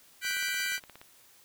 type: chord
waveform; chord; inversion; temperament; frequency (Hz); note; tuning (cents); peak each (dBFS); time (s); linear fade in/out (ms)
sawtooth; G major seventh; third; equal; 1480 / 1568 / 1975.5 / 2349; F#6 / G6 / B6 / D7; 0 / 0 / 0 / 0; -32; 0.21-0.8; 50
type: click train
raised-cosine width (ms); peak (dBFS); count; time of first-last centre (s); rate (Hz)
0.3; -31; 14; 0.25-1.015; 17
effects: white hiss -59 dBFS RMS until 1.44 s